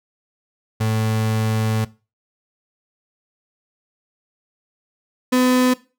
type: tone pair in turn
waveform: 35% pulse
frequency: 110 / 252.7 Hz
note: A2 / B3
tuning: 0 / +40 cents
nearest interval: octave + major second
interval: 1440 cents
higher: second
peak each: -16 / -12 dBFS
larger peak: second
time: 0.8-1.85 / 5.32-5.74 s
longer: first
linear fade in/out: 10 ms
effects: noise-tail reverb RT60 0.3 s tail -19 dB re dry